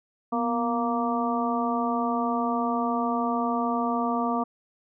harmonic tone with a mistuned harmonic, 233.5 Hz, A#3, 3 cents sharp, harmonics 1 / 2 / 3 / 4 / 5, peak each -27 / -33 / -29 / -32 / -30 dBFS, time 0.32-4.44 s, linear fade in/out 10 ms, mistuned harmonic 1, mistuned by +72 cents, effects none

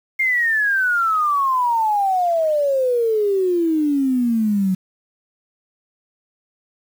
sine exponential sweep, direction down, 2137 to 183.7 Hz, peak -15 dBFS, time 0.19-4.75 s, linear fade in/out 10 ms, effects 7-bit

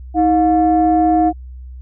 sine tone pair together, 318 / 713.9 Hz, D#4 / F5, +38 / +38 cents, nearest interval octave + major second, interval 1400 cents, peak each -12 dBFS, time 0.14-1.33 s, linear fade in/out 50 ms, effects tanh soft clip ceiling -4 dBFS + added 63 Hz sine -30 dBFS peak until 1.81 s

